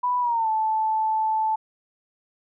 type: tone with pitch glide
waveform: sine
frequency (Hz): 987.8 to 875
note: B5 to A5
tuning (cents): 0 to -10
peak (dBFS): -20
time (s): 0.03-1.56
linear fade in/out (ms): 10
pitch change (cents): -210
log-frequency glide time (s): 0.2-0.49
effects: none